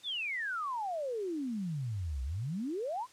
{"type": "exponential two-way sweep", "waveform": "sine", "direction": "down then up", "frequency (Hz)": [3698, 61.74, 1079], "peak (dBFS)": -33, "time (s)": [0.03, 3.07], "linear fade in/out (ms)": 50, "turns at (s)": 2.23, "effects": ["white hiss -59 dBFS RMS until 3.12 s", "low-pass 8000 Hz 12 dB/octave"]}